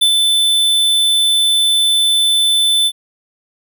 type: tone with ADSR envelope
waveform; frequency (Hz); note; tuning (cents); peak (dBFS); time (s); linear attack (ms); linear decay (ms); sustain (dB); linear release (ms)
square; 3520; A7; 0; -8; 0.01-2.92; 12; 76; -3; 55
effects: none